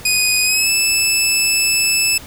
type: tone with pitch glide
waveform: 15% pulse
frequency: 2489 to 2625 Hz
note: D#7 to E7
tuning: 0 to -8 cents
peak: -6 dBFS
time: 0.05-2.18 s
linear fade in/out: 5 ms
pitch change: +92 cents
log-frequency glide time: 0.43-0.7 s
effects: pink hiss -37 dBFS RMS until 2.26 s